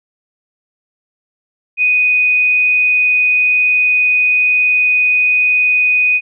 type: tone with frequency modulation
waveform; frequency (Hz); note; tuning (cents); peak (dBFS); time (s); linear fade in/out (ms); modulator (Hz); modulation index
sine; 2489; D#7; 0; -9; 1.77-6.21; 50; 21.1; 0.41
effects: none